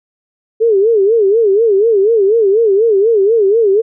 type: tone with vibrato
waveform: sine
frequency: 423.4 Hz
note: G#4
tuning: 33 cents sharp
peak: -7 dBFS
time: 0.6-3.82 s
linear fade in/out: 20 ms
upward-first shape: sine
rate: 4.1 Hz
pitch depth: 170 cents each way
effects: none